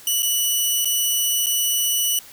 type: tone with dropouts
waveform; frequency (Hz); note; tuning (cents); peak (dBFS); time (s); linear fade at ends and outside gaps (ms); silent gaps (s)
10% pulse; 2955; F#7; -3; -10; 0.07-2.19; 2; 0.223-0.229 / 0.847-0.855 / 1.461-1.467
effects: white hiss -44 dBFS RMS until 2.32 s